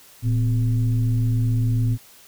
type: tone with frequency modulation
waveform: sine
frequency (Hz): 114.6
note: A#2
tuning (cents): -29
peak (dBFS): -17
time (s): 0.22-1.98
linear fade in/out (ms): 50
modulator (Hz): 142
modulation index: 0.5
effects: white hiss -49 dBFS RMS until 2.27 s